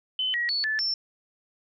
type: tone with pitch steps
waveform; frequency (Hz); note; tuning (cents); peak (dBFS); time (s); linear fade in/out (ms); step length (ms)
sine; 3040 / 1908 / 4431 / 1742 / 5380; F#7 / A#6 / C#8 / A6 / E8; +46 / +40 / -2 / -18 / +34; -24; 0.19-0.94; 2; 150
effects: none